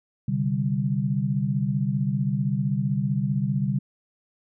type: chord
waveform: sine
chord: C suspended second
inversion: none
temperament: equal with one note detuned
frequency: 130.81 / 146.32 / 196 Hz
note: C3 / D3 / G3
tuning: 0 / -6 / 0 cents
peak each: -26 dBFS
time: 0.28-3.79 s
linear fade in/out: 5 ms
effects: none